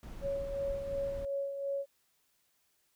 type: noise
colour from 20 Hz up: brown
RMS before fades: -44 dBFS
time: 0.03-1.25 s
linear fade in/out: 0 ms
type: tone with tremolo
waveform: sine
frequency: 556 Hz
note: C#5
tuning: 5 cents sharp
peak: -31 dBFS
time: 0.21-1.86 s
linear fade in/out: 50 ms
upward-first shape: sine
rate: 2.8 Hz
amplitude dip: 50%
effects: white hiss -74 dBFS RMS until 2.95 s